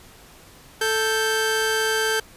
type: tone pair together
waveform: sawtooth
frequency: 440 / 1568 Hz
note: A4 / G6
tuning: 0 / 0 cents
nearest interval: octave + minor seventh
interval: 2200 cents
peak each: -19 dBFS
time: 0.81-2.2 s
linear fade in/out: 5 ms
effects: pink hiss -48 dBFS RMS until 2.36 s + resampled to 32000 Hz